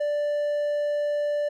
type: tone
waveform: triangle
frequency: 587.3 Hz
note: D5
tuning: in tune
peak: -21 dBFS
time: 0-1.49 s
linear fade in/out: 10 ms
effects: none